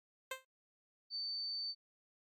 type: tone with exponential decay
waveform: 10% pulse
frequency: 523.3 Hz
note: C5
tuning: in tune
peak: -28 dBFS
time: 0.31-0.45 s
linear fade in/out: 5 ms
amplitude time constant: 29 ms
type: tone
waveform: sine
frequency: 4554 Hz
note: C#8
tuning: 46 cents sharp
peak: -38 dBFS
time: 1.1-1.75 s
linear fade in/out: 50 ms
effects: AAC 64 kbps